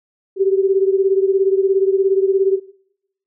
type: beating tone pair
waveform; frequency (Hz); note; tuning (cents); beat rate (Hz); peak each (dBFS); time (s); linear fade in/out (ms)
sine; 383.4 / 400.4; G4 / G4; -38 / +37; 17; -14 / -18; 0.36-2.6; 50
effects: noise-tail reverb RT60 0.8 s tail -22 dB re dry